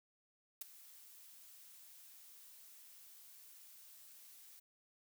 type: noise with ADSR envelope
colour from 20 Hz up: blue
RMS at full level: -40 dBFS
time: 0.61-4.6 s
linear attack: 7 ms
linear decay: 10 ms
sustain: -19 dB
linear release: 11 ms
effects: none

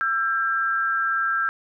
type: tone pair together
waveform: sine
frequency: 1340.9 / 1599 Hz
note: E6 / G6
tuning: +29 / +34 cents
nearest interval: minor third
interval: 305 cents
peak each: -23 dBFS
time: 0.01-1.49 s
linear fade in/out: 0 ms
effects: none

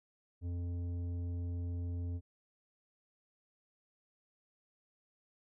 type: tone with tanh clipping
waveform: sine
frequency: 87.31 Hz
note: F2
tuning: in tune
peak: -37 dBFS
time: 0.41-2.21 s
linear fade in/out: 50 ms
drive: 10 dB
effects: none

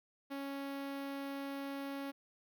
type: tone with notch filter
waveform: sawtooth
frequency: 277.2 Hz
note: C#4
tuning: in tune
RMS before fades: -42 dBFS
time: 0.3-2.12 s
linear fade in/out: 20 ms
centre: 7400 Hz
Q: 0.75
effects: none

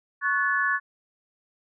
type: chord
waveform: sine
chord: F# minor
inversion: second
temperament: equal with one note detuned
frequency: 1108.7 / 1480 / 1723.8 Hz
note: C#6 / F#6 / A6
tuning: 0 / 0 / -36 cents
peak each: -27 / -27 / -24 dBFS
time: 0.21-0.8 s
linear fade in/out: 50 ms
effects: none

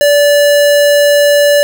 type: tone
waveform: square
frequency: 580 Hz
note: D5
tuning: 22 cents flat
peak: -6 dBFS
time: 0.01-1.63 s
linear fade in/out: 0 ms
effects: none

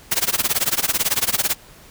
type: noise with tremolo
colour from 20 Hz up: white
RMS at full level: -17 dBFS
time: 0.11-1.55 s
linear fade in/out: 10 ms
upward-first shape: sine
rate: 18 Hz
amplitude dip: 95%
effects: pink hiss -46 dBFS RMS until 1.9 s

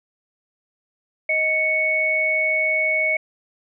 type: tone pair together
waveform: sine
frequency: 626.8 / 2217 Hz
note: D#5 / C#7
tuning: +13 / 0 cents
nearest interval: octave + minor seventh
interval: 2187 cents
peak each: -25 / -18 dBFS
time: 1.29-3.17 s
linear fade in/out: 5 ms
effects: none

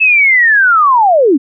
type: linear sweep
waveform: sine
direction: down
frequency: 2637 to 246.9 Hz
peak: -5 dBFS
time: 0-1.38 s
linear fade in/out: 20 ms
effects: none

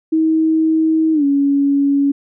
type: tone with pitch glide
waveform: sine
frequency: 318.7 to 280.7 Hz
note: D#4 to C#4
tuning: +42 to +22 cents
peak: -11 dBFS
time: 0.12-2.12 s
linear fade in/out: 10 ms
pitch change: -220 cents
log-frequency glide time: 1.13-1.24 s
effects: none

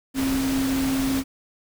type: tone in noise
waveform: sine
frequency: 267.5 Hz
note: C4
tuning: 38 cents sharp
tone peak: -21 dBFS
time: 0.14-1.24 s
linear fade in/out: 50 ms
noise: pink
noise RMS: -30 dBFS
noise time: 0.14-1.24 s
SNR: +6 dB
effects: none

